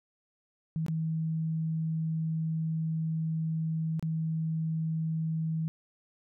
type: tone with dropouts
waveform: sine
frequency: 160.4 Hz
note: E3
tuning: 47 cents flat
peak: -28 dBFS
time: 0.76-5.68 s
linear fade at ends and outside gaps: 0 ms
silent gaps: 0.864-0.883 / 3.995-4.026 s
effects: none